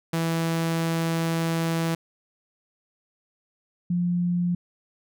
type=tone pair in turn; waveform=sawtooth / sine; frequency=164.81 / 175.75 Hz; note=E3 / F3; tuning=0 / +11 cents; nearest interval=minor second; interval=111 cents; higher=second; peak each=-19 / -21 dBFS; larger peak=first; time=0.13-1.95 / 3.9-4.55 s; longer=first; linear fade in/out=5 ms; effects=none